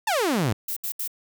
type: exponential sweep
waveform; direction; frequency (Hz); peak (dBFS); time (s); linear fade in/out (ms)
sawtooth; down; 932.3 to 96; -17; 0.07-0.53; 5
type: noise bursts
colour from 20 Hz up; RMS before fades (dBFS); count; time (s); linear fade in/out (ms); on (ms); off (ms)
violet; -29; 3; 0.68-1.077; 5; 85; 71
effects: none